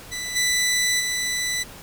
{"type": "tone with level steps", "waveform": "15% pulse", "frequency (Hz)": 1986, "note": "B6", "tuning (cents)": 9, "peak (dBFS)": [-22, -13, -17], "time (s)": [0.11, 1.64], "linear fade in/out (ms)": 20, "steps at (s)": [0.35, 0.99], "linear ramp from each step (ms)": 20, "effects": ["pink hiss -42 dBFS RMS until 1.82 s"]}